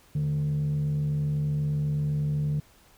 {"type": "tone with frequency modulation", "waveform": "sine", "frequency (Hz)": 148.8, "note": "D3", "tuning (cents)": 23, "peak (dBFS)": -22, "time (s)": [0.15, 2.6], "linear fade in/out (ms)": 5, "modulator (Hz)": 68.1, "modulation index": 0.31, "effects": ["tanh soft clip ceiling -22 dBFS", "pink hiss -58 dBFS RMS until 2.97 s"]}